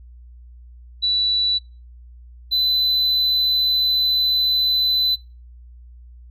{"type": "tone pair in turn", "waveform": ["sine", "triangle"], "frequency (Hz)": [3951, 4013], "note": ["B7", "B7"], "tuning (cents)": [0, 27], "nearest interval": "unison", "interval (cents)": 27, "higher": "second", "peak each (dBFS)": [-16, -15], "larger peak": "second", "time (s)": [[1.02, 1.59], [2.51, 5.16]], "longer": "second", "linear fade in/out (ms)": 20, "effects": ["noise-tail reverb RT60 0.3 s tail -24 dB re dry", "added 60 Hz sine -40 dBFS peak until 6.3 s"]}